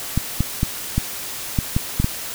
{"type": "clicks", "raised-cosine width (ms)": 5, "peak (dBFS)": -5, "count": 8, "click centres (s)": [0.176, 0.406, 0.631, 0.98, 1.588, 1.765, 2, 2.044], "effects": ["white hiss -30 dBFS RMS until 2.34 s"]}